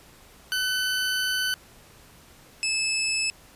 20% pulse tone pair in turn, 1509 / 2610 Hz, F#6 / E7, +34 / -18 cents, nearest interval major sixth, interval 948 cents, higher second, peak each -19 dBFS, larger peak neither, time 0.52-1.54 / 2.63-3.3 s, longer first, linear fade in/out 0 ms, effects pink hiss -52 dBFS RMS until 3.55 s + resampled to 32000 Hz

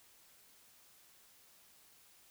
silence, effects white hiss -64 dBFS RMS until 2.3 s

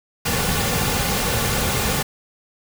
pink noise with comb filter, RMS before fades -21 dBFS, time 0.25-2.03 s, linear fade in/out 10 ms, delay 3.1 ms, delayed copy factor -0.5, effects none

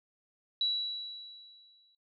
sine tone with exponential decay, 3920 Hz, B7, 14 cents flat, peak -26 dBFS, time 0.61-1.95 s, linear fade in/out 2 ms, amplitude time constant 290 ms, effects noise-tail reverb RT60 0.2 s tail -21 dB re dry

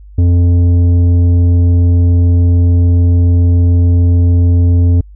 sine tone with tanh clipping, 87.31 Hz, F2, in tune, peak -7 dBFS, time 0.18-5.01 s, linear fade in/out 5 ms, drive 9 dB, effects added 50 Hz sine -32 dBFS peak until 5.15 s

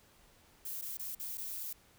violet noise with dropouts, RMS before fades -41 dBFS, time 0.65-1.73 s, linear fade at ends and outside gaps 5 ms, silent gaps 0.814-0.82 / 0.972-0.993 / 1.15-1.196 / 1.374-1.379 s, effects pink hiss -64 dBFS RMS until 1.98 s

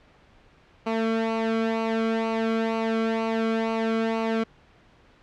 sawtooth tone with flanger, 224.7 Hz, A3, 37 cents sharp, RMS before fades -25 dBFS, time 0.86-4.44 s, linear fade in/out 10 ms, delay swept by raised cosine 0.57 to 1.12 ms, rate 2.1 Hz, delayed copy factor -0.65, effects pink hiss -56 dBFS RMS until 5.22 s + low-pass 3000 Hz 12 dB/octave

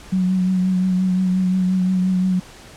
sine tone with vibrato, 185 Hz, F#3, in tune, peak -15 dBFS, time 0.12-2.4 s, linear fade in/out 10 ms, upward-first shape triangle, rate 5.7 Hz, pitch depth 32 cents each way, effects pink hiss -42 dBFS RMS until 2.76 s + low-pass 9000 Hz 12 dB/octave

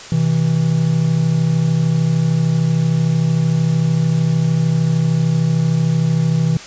triangle tone pair together, 128.9 / 162.12 Hz, C3 / E3, -26 / -29 cents, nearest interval major third, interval 397 cents, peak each -16 / -12 dBFS, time 0.12-6.57 s, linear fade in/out 2 ms, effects white hiss -34 dBFS RMS until 6.66 s + resampled to 16000 Hz

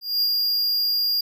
square tone with ADSR envelope, 4819 Hz, D8, 44 cents sharp, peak -18 dBFS, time 0.01-1.21 s, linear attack 210 ms, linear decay 54 ms, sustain -2 dB, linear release 6 ms, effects none

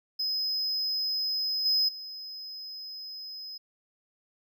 triangle tone with level steps, 5070 Hz, D#8, 32 cents sharp, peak -26 / -21 / -37 dBFS, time 0.19-3.58 s, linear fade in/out 10 ms, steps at 1.65 / 1.88 s, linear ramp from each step 10 ms, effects none

